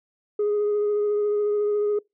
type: tone with vibrato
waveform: sine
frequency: 415.6 Hz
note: G#4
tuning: 1 cent sharp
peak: -18 dBFS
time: 0.39-1.99 s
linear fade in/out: 5 ms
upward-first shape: triangle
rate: 14 Hz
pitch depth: 18 cents each way
effects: noise-tail reverb RT60 0.2 s tail -26 dB re dry + tanh soft clip ceiling -18 dBFS